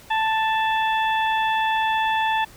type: harmonic tone with a mistuned harmonic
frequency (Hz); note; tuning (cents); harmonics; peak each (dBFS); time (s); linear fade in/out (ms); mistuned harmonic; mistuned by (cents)
882; A5; +4; 1 / 2 / 3 / 4; -20 / -26 / -30 / -32; 0.1-2.45; 10; 4; -40
effects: pink hiss -47 dBFS RMS until 2.56 s